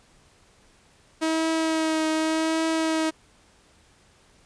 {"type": "tone with vibrato", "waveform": "sawtooth", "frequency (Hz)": 319.1, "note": "D#4", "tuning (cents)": 44, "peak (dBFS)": -18, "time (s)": [1.21, 3.11], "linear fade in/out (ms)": 20, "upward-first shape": "triangle", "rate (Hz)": 0.86, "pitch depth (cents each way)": 24, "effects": ["pink hiss -58 dBFS RMS until 4.45 s", "resampled to 22050 Hz"]}